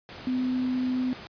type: tone in noise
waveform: sine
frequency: 254.3 Hz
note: C4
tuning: 49 cents flat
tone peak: -24 dBFS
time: 0.27-1.13 s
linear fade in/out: 0 ms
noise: pink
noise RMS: -42 dBFS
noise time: 0.09-1.27 s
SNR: +15 dB
effects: high-pass 80 Hz 12 dB/octave + resampled to 11025 Hz